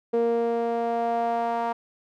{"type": "tone with band-pass filter sweep", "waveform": "sawtooth", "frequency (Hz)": 233.1, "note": "A#3", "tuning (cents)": 0, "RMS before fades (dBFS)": -25, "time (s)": [0.13, 1.73], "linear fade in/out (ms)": 10, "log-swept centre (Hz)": [470, 850], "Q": 3.8, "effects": []}